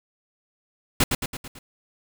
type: noise with echo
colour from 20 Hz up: pink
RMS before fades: -18 dBFS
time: 1-1.04 s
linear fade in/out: 5 ms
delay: 110 ms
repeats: 5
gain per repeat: -5 dB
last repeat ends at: 1.59 s
effects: none